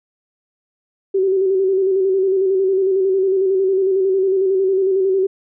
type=tone with vibrato; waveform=sine; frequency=382.5 Hz; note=G4; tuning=42 cents flat; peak=-13 dBFS; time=1.14-5.27 s; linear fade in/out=10 ms; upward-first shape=square; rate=11 Hz; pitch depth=37 cents each way; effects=none